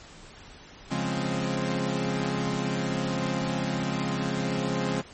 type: chord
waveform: sawtooth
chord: Db major seventh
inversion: none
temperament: equal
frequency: 138.59 / 174.61 / 207.7 / 261.6 Hz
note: Db3 / F3 / Ab3 / C4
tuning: 0 / 0 / 0 / 0 cents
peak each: -28 dBFS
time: 0.9-5.02 s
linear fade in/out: 20 ms
effects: pink hiss -48 dBFS RMS until 5.13 s + MP3 32 kbps